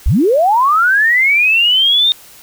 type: linear sweep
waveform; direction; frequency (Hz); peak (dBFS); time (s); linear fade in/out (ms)
sine; up; 34 to 3684; -8; 0.06-2.12; 0
effects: white hiss -40 dBFS RMS until 2.42 s